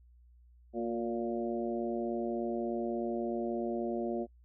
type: harmonic tone with a mistuned harmonic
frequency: 116.54 Hz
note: A#2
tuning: in tune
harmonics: 2 / 3 / 4 / 5 / 6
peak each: -36 / -35 / -42 / -39 / -42 dBFS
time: 0.73-4.27 s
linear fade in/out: 50 ms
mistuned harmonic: 3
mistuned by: +32 cents
effects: noise-tail reverb RT60 0.1 s tail -24 dB re dry + added 60 Hz sine -57 dBFS peak until 4.44 s